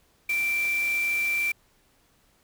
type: tone in noise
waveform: sine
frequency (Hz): 2349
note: D7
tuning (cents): 0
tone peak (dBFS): -23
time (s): 0.29-1.52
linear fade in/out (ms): 5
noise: white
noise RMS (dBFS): -39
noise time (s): 0.29-1.52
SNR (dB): +13
effects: pink hiss -64 dBFS RMS until 2.43 s